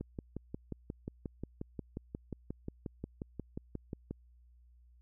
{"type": "click train", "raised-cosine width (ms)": 3, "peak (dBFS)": -26, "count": 24, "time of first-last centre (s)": [0.01, 4.11], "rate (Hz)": 5.61, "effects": ["added 60 Hz sine -59 dBFS peak until 5.01 s"]}